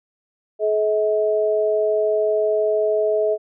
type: tone pair together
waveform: sine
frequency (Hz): 427.1 / 640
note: G#4 / D#5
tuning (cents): +48 / +49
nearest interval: perfect fifth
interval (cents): 701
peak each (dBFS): -19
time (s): 0.59-3.38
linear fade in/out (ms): 50
effects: none